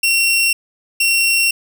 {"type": "tone pair in turn", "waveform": "sawtooth", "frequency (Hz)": [2731, 2731], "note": ["F7", "F7"], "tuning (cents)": [-39, -39], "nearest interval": "unison", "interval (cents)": 0, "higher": "neither", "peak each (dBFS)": -9, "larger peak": "neither", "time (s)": [[0.03, 0.53], [1, 1.51]], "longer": "second", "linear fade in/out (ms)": 5, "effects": []}